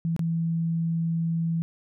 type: tone with dropouts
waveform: sine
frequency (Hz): 165.5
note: E3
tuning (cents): +7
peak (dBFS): -23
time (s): 0.05-1.62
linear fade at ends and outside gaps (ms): 0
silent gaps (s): 0.164-0.193
effects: none